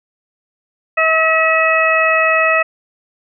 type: harmonic tone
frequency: 643 Hz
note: E5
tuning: 43 cents flat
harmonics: 1 / 2 / 3 / 4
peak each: -16 / -16 / -16 / -16 dBFS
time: 0.97-2.63 s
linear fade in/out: 10 ms
effects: none

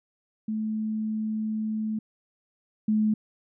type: tone pair in turn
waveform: sine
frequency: 217.1 / 214.9 Hz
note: A3 / A3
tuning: -23 / -41 cents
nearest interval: unison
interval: 18 cents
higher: first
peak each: -26 / -20 dBFS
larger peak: second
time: 0.48-1.99 / 2.88-3.14 s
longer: first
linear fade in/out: 5 ms
effects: none

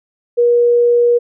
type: tone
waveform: sine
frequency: 478.5 Hz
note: A#4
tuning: 45 cents sharp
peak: -8 dBFS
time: 0.37-1.19 s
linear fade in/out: 20 ms
effects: none

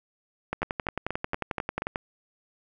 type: two click trains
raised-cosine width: 0.5 ms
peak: -13 / -14 dBFS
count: 17 / 6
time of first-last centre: 0.53-1.959 / 0.63-1.82 s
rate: 11.2 / 4.2 Hz
effects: none

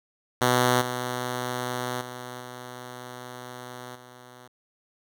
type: tone with level steps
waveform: 5% pulse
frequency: 124.5 Hz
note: B2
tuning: 14 cents sharp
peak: -8 / -17 / -25 / -27 / -35 dBFS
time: 0.41-4.48 s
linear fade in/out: 10 ms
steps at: 0.81 / 2.01 / 2.4 / 3.95 s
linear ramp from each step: 5 ms
effects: none

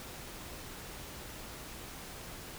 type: silence
effects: pink hiss -46 dBFS RMS until 2.58 s

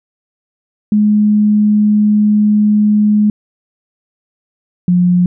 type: tone pair in turn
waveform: sine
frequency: 210 / 178.23 Hz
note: G#3 / F3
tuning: +19 / +35 cents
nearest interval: minor third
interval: 284 cents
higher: first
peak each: -7 dBFS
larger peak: neither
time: 0.92-3.3 / 4.88-5.26 s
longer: first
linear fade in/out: 2 ms
effects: none

